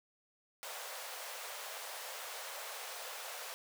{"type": "high-pass noise", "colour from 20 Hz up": "pink", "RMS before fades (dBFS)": -45, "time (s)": [0.63, 3.54], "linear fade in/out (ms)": 0, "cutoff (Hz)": 490, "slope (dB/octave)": 48, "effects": []}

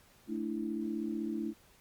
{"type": "chord", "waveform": "sine", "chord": "A suspended fourth", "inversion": "none", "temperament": "equal", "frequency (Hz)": [220, 293.7, 329.6], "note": ["A3", "D4", "E4"], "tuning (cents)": [0, 0, 0], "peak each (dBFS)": [-37, -39, -37], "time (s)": [0.27, 1.54], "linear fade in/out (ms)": 50, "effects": ["pink hiss -63 dBFS RMS until 1.8 s", "Opus 48 kbps"]}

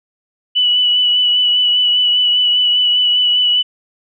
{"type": "tone with vibrato", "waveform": "sine", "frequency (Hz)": 2960, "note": "F#7", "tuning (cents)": 0, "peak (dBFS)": -10, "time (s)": [0.55, 3.63], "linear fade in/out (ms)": 20, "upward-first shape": "sine", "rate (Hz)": 5, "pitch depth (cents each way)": 20, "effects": []}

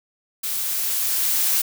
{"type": "noise with level ramp", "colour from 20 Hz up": "blue", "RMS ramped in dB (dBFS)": [-26, -19], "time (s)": [0.43, 1.62], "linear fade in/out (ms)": 10, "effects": []}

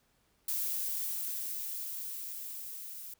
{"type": "noise with level ramp", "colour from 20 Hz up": "violet", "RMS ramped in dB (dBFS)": [-33, -45], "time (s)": [0.48, 3.14], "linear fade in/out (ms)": 5, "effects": ["pink hiss -72 dBFS RMS until 3.19 s"]}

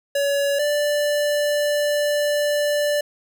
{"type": "tone pair in turn", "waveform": "square", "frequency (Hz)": [565, 587.1], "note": ["C#5", "D5"], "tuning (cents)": [33, -1], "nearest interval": "minor second", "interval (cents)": 66, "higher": "second", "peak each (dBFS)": [-19, -19], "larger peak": "neither", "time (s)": [[0.15, 0.59], [0.59, 3.01]], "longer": "second", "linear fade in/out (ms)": 5, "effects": []}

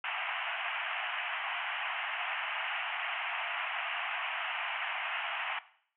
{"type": "band-pass noise", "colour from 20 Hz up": "white", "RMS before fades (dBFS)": -36, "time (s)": [0.04, 5.59], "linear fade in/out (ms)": 2, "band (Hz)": [660, 3000], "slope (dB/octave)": 96, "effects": ["noise-tail reverb RT60 0.6 s tail -17 dB re dry"]}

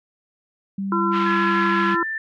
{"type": "tone", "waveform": "sine", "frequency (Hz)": 196, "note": "G3", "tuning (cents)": 0, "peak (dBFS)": -23, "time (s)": [0.78, 1.95], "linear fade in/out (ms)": 5}
{"type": "harmonic tone", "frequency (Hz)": 339.1, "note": "E4", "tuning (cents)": 49, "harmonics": [1, 3, 4], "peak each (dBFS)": [-23, -23, -23], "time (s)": [0.92, 2.03], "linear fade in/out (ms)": 2}
{"type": "band-pass noise", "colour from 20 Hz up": "white", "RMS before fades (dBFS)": -31, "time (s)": [1.11, 1.97], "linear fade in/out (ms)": 50, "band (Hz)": [980, 2800], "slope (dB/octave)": 24}
{"type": "tone with pitch glide", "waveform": "sine", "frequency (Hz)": [1695, 1776.2], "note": ["G#6", "A6"], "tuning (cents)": [35, 16], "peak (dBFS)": -24, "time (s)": [1.26, 2.18], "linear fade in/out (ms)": 2, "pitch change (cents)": 81, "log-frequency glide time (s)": [1.89, 1.98]}
{"effects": []}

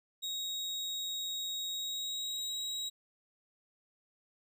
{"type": "tone with pitch glide", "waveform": "35% pulse", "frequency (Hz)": [3779, 3832], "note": ["A#7", "A#7"], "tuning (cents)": [23, 47], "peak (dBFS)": -34, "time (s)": [0.22, 2.9], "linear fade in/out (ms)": 20, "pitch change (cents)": 24, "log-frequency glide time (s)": [1.69, 2.57], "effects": []}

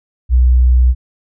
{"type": "tone", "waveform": "sine", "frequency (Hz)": 62.2, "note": "B1", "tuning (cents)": 13, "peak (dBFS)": -6, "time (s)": [0.29, 0.95], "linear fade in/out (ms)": 50, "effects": []}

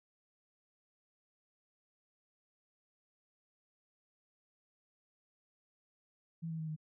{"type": "tone with pitch steps", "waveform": "sine", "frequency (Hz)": [164.81, 161.51, 158.28, 155.11], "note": ["E3", "E3", "D#3", "D#3"], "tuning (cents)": [0, -35, 30, -5], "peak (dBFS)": -37, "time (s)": [6.42, 6.764], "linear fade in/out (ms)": 20, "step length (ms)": 86, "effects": []}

